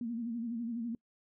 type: tone with vibrato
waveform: sine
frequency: 233.1 Hz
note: A#3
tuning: in tune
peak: -34 dBFS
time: 0.01-0.95 s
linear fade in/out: 2 ms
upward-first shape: sine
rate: 12 Hz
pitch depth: 72 cents each way
effects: noise-tail reverb RT60 0.1 s tail -26 dB re dry

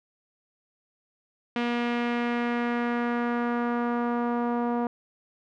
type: tone with low-pass filter sweep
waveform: sawtooth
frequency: 239 Hz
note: A#3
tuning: 43 cents sharp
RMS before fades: -27 dBFS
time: 1.56-4.87 s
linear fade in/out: 2 ms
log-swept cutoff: 2800 to 940 Hz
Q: 1.6
effects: none

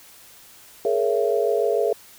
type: chord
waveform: sine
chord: A# half-diminished seventh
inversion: third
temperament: just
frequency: 419.5 / 466.2 / 559.4 / 671.3 Hz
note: G#4 / A#4 / C#5 / E5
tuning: +17 / 0 / +16 / +31 cents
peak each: -22 / -23 / -26 / -25 dBFS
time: 0.85-1.93 s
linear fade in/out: 2 ms
effects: white hiss -48 dBFS RMS until 2.18 s

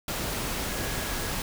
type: tone in noise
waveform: sine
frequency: 1661.2 Hz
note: G#6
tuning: in tune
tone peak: -42 dBFS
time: 0.69-1.31 s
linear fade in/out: 2 ms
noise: pink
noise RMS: -31 dBFS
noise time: 0.08-1.42 s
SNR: -14 dB
effects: none

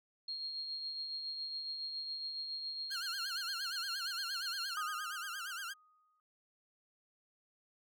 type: tone with tremolo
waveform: sine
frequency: 4250 Hz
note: C8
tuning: 26 cents sharp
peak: -37 dBFS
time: 0.28-4.74 s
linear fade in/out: 5 ms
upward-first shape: triangle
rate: 7.2 Hz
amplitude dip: 40%
type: tone with vibrato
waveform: sawtooth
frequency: 1480 Hz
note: F#6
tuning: in tune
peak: -37 dBFS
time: 2.9-5.74 s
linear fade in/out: 20 ms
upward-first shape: sine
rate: 8.6 Hz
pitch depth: 160 cents each way
type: tone with exponential decay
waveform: sine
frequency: 1244.5 Hz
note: D#6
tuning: in tune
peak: -35 dBFS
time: 4.77-6.2 s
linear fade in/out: 1 ms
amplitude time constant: 310 ms
effects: none

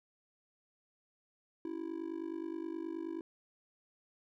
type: tone with amplitude modulation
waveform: triangle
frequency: 329.6 Hz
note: E4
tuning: in tune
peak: -32 dBFS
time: 1.65-3.21 s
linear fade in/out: 2 ms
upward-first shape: sine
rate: 49.5 Hz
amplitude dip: 90%
effects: none

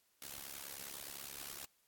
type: noise with amplitude modulation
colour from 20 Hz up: white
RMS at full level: -44 dBFS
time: 0.22-1.65 s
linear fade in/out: 0 ms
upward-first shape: sine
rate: 69.7 Hz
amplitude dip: 95%
effects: white hiss -75 dBFS RMS until 1.87 s + AAC 64 kbps

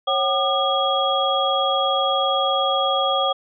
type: tone cluster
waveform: sine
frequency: 547 / 760 / 1208 / 3308 Hz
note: C#5 / F#5 / D6 / G#7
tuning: -23 / +46 / +48 / -8 cents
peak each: -23 dBFS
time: 0.07-3.33 s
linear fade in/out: 10 ms
effects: none

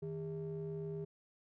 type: ring-modulated tone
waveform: triangle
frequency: 123.47 Hz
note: B2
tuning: in tune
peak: -34 dBFS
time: 0.02-1.05 s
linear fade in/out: 10 ms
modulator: 281 Hz
effects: none

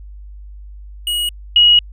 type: tone pair in turn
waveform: square / sine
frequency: 2900 / 2900 Hz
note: F#7 / F#7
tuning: -35 / -35 cents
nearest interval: unison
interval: 0 cents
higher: neither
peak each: -17 / -6 dBFS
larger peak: second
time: 1.07-1.29 / 1.56-1.79 s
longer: second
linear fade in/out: 2 ms
effects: added 50 Hz sine -32 dBFS peak until 1.92 s

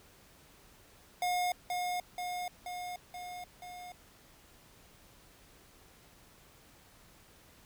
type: tone with echo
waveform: square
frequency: 718 Hz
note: F5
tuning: 48 cents sharp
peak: -30 dBFS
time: 1.22-1.52 s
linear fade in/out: 2 ms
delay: 480 ms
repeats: 5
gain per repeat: -3 dB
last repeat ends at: 3.92 s
effects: pink hiss -60 dBFS RMS until 7.65 s

